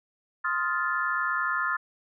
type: chord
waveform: sine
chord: F dominant seventh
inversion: second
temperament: just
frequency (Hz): 1047.7 / 1257.2 / 1396.9 / 1746.1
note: C6 / Eb6 / F6 / A6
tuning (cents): +2 / +18 / 0 / -14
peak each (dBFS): -32 / -31 / -29 / -30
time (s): 0.44-1.77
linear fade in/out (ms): 10
effects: none